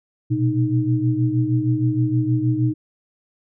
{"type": "tone cluster", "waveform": "sine", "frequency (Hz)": [119.4, 125.8, 309.7], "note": ["A#2", "B2", "D#4"], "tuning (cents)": [42, 32, -8], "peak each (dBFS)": -21, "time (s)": [0.3, 2.74], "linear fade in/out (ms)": 20, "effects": []}